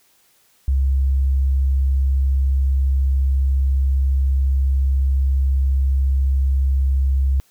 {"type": "tone", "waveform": "sine", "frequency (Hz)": 67.2, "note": "C2", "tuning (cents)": 47, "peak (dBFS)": -14, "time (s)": [0.68, 7.4], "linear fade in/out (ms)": 0, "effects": ["white hiss -58 dBFS RMS until 7.5 s"]}